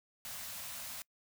white band-stop noise, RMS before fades -44 dBFS, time 0.25-1.02 s, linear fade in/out 0 ms, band 250 to 540 Hz, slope 48 dB/octave, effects noise-tail reverb RT60 0.1 s tail -25 dB re dry

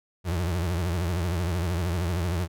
35% pulse tone with vibrato, 86.9 Hz, F2, 8 cents flat, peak -23 dBFS, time 0.24-2.48 s, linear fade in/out 50 ms, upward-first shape triangle, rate 13 Hz, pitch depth 150 cents each way, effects none

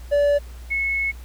triangle / sine tone pair in turn, 577 / 2192 Hz, D5 / C#7, -31 / -20 cents, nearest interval octave + major seventh, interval 2311 cents, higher second, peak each -13 / -20 dBFS, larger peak first, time 0.11-0.39 / 0.7-1.12 s, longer second, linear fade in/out 20 ms, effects added 60 Hz sine -35 dBFS peak until 1.24 s + pink hiss -49 dBFS RMS until 1.24 s

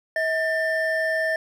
triangle tone pair together, 641 / 1787.5 Hz, E5 / A6, -49 / +27 cents, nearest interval octave + tritone, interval 1776 cents, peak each -22 dBFS, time 0.16-1.36 s, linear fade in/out 2 ms, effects none

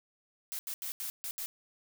blue noise bursts at uneven times, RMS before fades -38 dBFS, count 6, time 0.52-0.59 / 0.67-0.74 / 0.82-0.92 / 1-1.1 / 1.24-1.31 / 1.38-1.46 s, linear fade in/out 0 ms, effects none

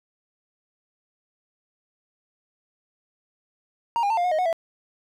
triangle tone with pitch steps, 933 / 809 / 896 / 703 / 723 / 624 / 732 / 662 Hz, A#5 / G#5 / A5 / F5 / F#5 / D#5 / F#5 / E5, +1 / -46 / +31 / +11 / -40 / +5 / -19 / +7 cents, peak -18 dBFS, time 3.96-4.528 s, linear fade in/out 0 ms, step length 71 ms, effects none

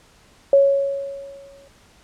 sine tone with exponential decay, 554.4 Hz, C#5, in tune, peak -8 dBFS, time 0.53-1.68 s, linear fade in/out 2 ms, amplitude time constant 250 ms, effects pink hiss -53 dBFS RMS until 2.03 s + low-pass 9000 Hz 12 dB/octave

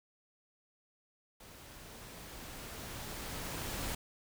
pink noise with level ramp, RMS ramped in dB -54 to -38 dBFS, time 1.4-3.95 s, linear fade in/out 5 ms, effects none

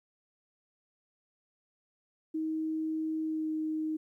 sine tone with pitch glide, 316 to 312.6 Hz, D#4 to D#4, +27 to +8 cents, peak -30 dBFS, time 2.34-3.97 s, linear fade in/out 10 ms, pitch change -19 cents, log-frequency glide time 3.22-3.5 s, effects 12-bit

